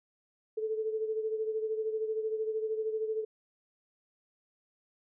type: beating tone pair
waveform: sine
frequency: 435.9 / 448.9 Hz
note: A4 / A4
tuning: -16 / +35 cents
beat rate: 13 Hz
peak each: -31 / -38 dBFS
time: 0.57-3.25 s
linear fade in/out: 10 ms
effects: none